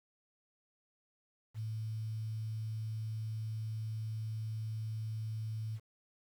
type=tone with quantisation; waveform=sine; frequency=110 Hz; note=A2; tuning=in tune; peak=-36 dBFS; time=1.54-5.8 s; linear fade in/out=50 ms; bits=10; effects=none